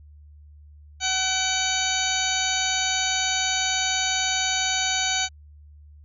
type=harmonic tone with a mistuned harmonic; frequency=754 Hz; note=F#5; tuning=32 cents sharp; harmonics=1 / 2 / 3 / 4 / 5 / 6 / 8 / 9; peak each=-30 / -30 / -30 / -30 / -30 / -30 / -30 / -30 dBFS; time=1-5.29 s; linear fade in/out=50 ms; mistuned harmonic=3; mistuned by=+35 cents; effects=added 74 Hz sine -45 dBFS peak until 6.04 s